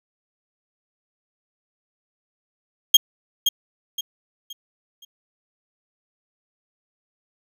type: tone with echo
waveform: 35% pulse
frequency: 3236 Hz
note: G#7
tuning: 46 cents flat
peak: -5 dBFS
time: 2.94-2.97 s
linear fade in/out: 5 ms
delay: 520 ms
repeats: 4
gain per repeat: -9 dB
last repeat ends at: 5.05 s
effects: none